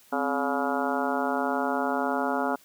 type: harmonic tone with a mistuned harmonic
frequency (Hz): 141.6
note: C#3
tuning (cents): +37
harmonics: 2 / 3 / 4 / 5 / 6 / 7 / 8 / 9 / 10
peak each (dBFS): -30 / -34 / -33 / -31 / -32 / -35 / -39 / -36 / -34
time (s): 0.12-2.56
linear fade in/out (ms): 10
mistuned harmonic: 2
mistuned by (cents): -120
effects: white hiss -57 dBFS RMS until 2.64 s + high-pass 60 Hz 12 dB/octave